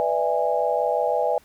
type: chord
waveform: sine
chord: E dominant seventh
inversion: second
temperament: just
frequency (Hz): 494.4 / 593.3 / 659.3 / 824.1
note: B4 / D5 / E5 / G#5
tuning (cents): +2 / +18 / 0 / -14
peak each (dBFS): -25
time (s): 0-1.38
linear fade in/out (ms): 0
effects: pink hiss -56 dBFS RMS until 1.44 s